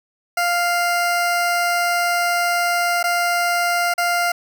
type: tone with dropouts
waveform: 20% pulse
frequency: 698.5 Hz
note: F5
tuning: in tune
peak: -12 dBFS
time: 0.37-4.32 s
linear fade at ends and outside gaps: 5 ms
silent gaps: 3.029-3.039 / 3.939-3.979 s
effects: none